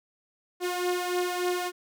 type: beating tone pair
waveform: sawtooth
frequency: 357.3 / 360.7 Hz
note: F4 / F#4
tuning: +40 / -44 cents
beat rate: 3.4 Hz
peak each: -24 / -28 dBFS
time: 0.6-1.72 s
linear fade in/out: 50 ms
effects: none